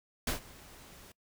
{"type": "noise with ADSR envelope", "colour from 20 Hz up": "pink", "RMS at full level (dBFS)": -31, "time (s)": [0.27, 1.12], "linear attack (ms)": 4, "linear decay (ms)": 120, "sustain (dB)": -22, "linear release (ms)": 4, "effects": ["noise-tail reverb RT60 0.1 s tail -23 dB re dry"]}